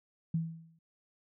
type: tone with exponential decay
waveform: sine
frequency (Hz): 163.7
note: E3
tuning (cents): -12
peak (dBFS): -26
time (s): 0.34-0.79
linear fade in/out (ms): 5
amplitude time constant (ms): 97
effects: none